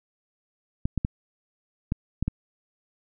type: clicks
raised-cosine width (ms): 5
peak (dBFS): -12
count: 6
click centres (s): 0.855 / 0.977 / 1.049 / 1.921 / 2.226 / 2.28
effects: none